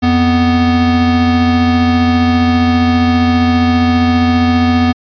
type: tone pair together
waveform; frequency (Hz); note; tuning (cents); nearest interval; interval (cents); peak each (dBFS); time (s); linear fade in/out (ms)
square; 87.29 / 246.9; F2 / B3; 0 / 0; octave + tritone; 1800; -16 / -10; 0.02-4.93; 20
effects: resampled to 11025 Hz